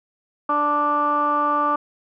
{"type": "tone with low-pass filter", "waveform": "15% pulse", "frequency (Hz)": 293.7, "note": "D4", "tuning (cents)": 0, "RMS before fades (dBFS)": -20, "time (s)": [0.49, 1.76], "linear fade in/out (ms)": 5, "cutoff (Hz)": 1200, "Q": 6.2, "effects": []}